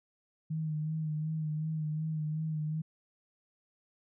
sine tone with vibrato, 155.56 Hz, D#3, in tune, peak -31 dBFS, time 0.5-2.82 s, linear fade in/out 10 ms, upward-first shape sine, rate 2.7 Hz, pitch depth 35 cents each way, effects none

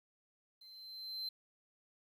triangle tone with level ramp, 4100 Hz, C8, 36 cents flat, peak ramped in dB -54 to -36 dBFS, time 0.61-1.29 s, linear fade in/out 5 ms, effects 12-bit

